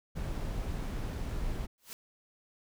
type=noise; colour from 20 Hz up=brown; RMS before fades=-35 dBFS; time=0.15-1.67 s; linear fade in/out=20 ms
type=noise with exponential growth; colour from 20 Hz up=white; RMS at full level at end=-40 dBFS; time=1.78-1.93 s; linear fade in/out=0 ms; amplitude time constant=32 ms
effects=none